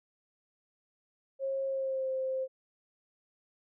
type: tone with pitch glide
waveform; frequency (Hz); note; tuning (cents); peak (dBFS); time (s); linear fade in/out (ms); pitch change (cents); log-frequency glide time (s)
sine; 540 to 524.6; C#5 to C5; -45 to +4; -30; 1.39-2.48; 50; -51; 1.66-2.1
effects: none